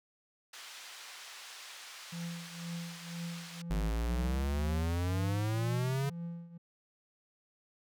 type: band-pass noise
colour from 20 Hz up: white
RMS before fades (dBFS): -49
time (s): 0.53-3.62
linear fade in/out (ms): 5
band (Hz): 880 to 5300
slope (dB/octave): 12
type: tone with tremolo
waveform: triangle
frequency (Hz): 170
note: F3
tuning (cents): -46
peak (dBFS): -34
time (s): 2.12-6.58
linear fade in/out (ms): 10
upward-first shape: triangle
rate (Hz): 2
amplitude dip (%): 85
type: exponential sweep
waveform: square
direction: up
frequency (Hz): 49.88 to 141.5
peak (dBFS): -31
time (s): 3.7-6.1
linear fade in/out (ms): 10
effects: none